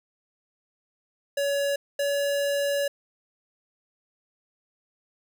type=tone pair in turn; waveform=square; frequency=564 / 566.7 Hz; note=C#5 / C#5; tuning=+30 / +38 cents; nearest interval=unison; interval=8 cents; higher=second; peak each=-24 dBFS; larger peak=neither; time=1.37-1.76 / 1.99-2.88 s; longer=second; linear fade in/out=5 ms; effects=none